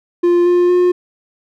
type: tone with pitch steps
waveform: triangle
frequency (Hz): 349.2 / 353.5 / 357.8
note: F4 / F4 / F4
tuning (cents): 0 / +21 / +42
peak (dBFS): -7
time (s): 0.23-0.92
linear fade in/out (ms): 10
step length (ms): 230
effects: none